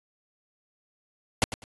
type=noise with echo; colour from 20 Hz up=pink; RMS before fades=-21 dBFS; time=1.42-1.44 s; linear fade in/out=0 ms; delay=100 ms; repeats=2; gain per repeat=-13 dB; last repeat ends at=1.64 s; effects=resampled to 24000 Hz